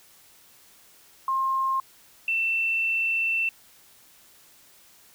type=tone pair in turn; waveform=sine; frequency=1064 / 2681 Hz; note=C6 / E7; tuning=+29 / +29 cents; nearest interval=octave + major third; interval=1600 cents; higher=second; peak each=-22 dBFS; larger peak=neither; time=1.28-1.8 / 2.28-3.49 s; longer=second; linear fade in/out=2 ms; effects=white hiss -55 dBFS RMS until 5.14 s